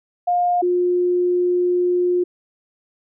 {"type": "tone pair in turn", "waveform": "sine", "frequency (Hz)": [709, 356.6], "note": ["F5", "F4"], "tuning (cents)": [26, 36], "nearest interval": "octave", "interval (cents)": 1190, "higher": "first", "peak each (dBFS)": -15, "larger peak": "neither", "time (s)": [[0.27, 0.62], [0.62, 2.24]], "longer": "second", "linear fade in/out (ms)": 10, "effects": []}